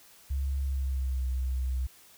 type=tone with pitch glide; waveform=sine; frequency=68.3 to 64.1 Hz; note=C#2 to C2; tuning=-25 to -35 cents; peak=-27 dBFS; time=0.3-1.87 s; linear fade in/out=10 ms; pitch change=-110 cents; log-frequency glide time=0.62-1.27 s; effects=white hiss -56 dBFS RMS until 2.17 s